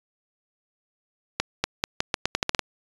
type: accelerating click train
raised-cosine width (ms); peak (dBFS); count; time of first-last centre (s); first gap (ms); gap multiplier
0.2; -4; 11; 1.4-2.593; 240; 0.83
effects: resampled to 22050 Hz